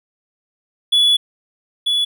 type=tone pair in turn; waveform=triangle; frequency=3415 / 3415 Hz; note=G#7 / G#7; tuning=+48 / +48 cents; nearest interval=unison; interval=0 cents; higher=neither; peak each=-9 / -13 dBFS; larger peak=first; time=0.92-1.17 / 1.86-2.05 s; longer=first; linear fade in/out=10 ms; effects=none